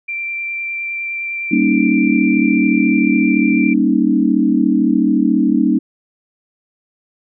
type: tone with vibrato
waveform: sine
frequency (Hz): 2356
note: D7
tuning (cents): +5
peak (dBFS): -20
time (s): 0.08-3.74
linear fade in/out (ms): 10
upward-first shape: sine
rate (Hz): 9.8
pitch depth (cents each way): 8
type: chord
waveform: sine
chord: Eb dominant seventh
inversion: first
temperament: equal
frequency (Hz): 196 / 233.1 / 277.2 / 311.1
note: G3 / Bb3 / Db4 / Eb4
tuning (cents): 0 / 0 / 0 / 0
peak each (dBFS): -18 / -16 / -16 / -16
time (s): 1.51-5.79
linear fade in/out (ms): 10
effects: none